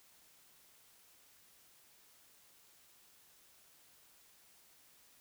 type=silence; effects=white hiss -65 dBFS RMS until 5.2 s